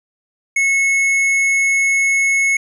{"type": "tone with hard clipping", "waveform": "sine", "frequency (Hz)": 2190, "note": "C#7", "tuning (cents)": -22, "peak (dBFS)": -14, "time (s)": [0.56, 2.57], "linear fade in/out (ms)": 5, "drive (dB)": 8, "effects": []}